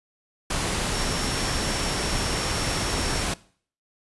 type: tone in noise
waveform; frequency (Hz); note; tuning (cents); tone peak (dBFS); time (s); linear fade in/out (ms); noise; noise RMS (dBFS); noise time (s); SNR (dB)
sine; 5480; F8; -34; -34; 0.94-3.23; 5; pink; -26; 0.5-3.34; -11
effects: noise-tail reverb RT60 0.5 s tail -20 dB re dry + resampled to 24000 Hz